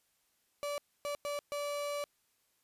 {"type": "tone bursts at uneven times", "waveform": "35% pulse", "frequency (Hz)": 579, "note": "D5", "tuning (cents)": -25, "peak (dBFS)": -33, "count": 4, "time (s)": [[0.63, 0.78], [1.05, 1.15], [1.25, 1.39], [1.52, 2.04]], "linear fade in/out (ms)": 0, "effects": ["white hiss -75 dBFS RMS until 2.63 s", "resampled to 32000 Hz"]}